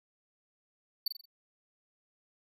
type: tone with echo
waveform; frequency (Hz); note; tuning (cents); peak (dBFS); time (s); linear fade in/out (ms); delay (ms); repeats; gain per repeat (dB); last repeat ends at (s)
square; 4500; C#8; +25; -28; 1.06-1.08; 5; 44; 4; -7; 1.256
effects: none